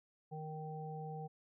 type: harmonic tone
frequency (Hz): 155.56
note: D#3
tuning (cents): 0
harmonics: 1 / 3 / 5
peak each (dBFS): -44 / -49 / -47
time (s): 0.31-1.28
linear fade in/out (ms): 20
effects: none